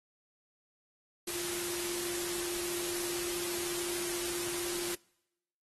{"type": "tone in noise", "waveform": "sine", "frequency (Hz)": 349.2, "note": "F4", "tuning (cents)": 0, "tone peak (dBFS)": -40, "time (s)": [1.27, 4.95], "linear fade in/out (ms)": 5, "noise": "white", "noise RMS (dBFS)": -37, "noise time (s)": [1.27, 4.95], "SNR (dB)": -6, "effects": ["noise-tail reverb RT60 0.9 s tail -26 dB re dry", "AAC 32 kbps"]}